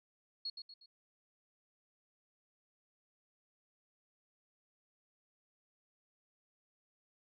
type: tone with echo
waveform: sine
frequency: 4321 Hz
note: C#8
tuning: 45 cents flat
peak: -37 dBFS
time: 0.45-0.5 s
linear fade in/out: 5 ms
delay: 120 ms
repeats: 3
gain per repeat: -7 dB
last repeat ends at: 0.86 s
effects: none